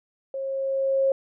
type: tone with level ramp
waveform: sine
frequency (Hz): 540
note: C#5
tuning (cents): -45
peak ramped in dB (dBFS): -28 to -17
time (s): 0.34-1.12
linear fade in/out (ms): 2
effects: none